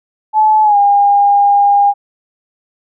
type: tone with pitch glide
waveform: sine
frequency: 862 to 808.9 Hz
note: A5 to G#5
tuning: -36 to -46 cents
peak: -6 dBFS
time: 0.33-1.94 s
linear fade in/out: 50 ms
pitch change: -110 cents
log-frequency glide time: 0.63-0.77 s
effects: none